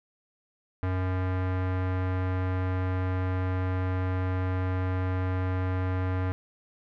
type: tone with low-pass filter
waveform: square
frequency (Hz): 92.5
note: F#2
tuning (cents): 0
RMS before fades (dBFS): -28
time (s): 0.83-6.32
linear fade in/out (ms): 0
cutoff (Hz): 1700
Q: 1.3
effects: none